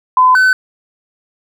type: tone pair in turn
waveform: sine / triangle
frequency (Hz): 1016 / 1515.4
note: B5 / F#6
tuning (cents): +49 / +41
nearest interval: perfect fifth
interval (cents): 692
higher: second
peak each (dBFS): -5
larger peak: neither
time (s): 0.17-0.35 / 0.35-0.53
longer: neither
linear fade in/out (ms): 2
effects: none